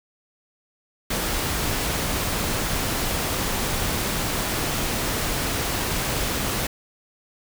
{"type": "noise", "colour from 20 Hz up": "pink", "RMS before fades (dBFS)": -25, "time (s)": [1.1, 6.67], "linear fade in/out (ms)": 5, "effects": []}